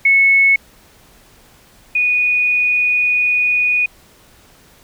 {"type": "tone pair in turn", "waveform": "sine", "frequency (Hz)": [2200, 2469], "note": ["C#7", "D#7"], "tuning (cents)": [-14, -14], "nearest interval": "major second", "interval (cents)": 200, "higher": "second", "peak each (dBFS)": [-8, -12], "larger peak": "first", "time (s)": [[0.05, 0.56], [1.95, 3.86]], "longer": "second", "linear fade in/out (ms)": 5, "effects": ["pink hiss -48 dBFS RMS until 4.83 s"]}